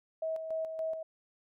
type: tone with tremolo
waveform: sine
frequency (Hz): 642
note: E5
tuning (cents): -46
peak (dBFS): -31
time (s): 0.22-1.03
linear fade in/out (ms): 5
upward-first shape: square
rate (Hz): 3.5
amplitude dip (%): 50
effects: none